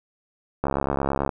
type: click train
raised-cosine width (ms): 1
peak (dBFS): -9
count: 46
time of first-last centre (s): 0.64-1.292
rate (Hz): 69
effects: none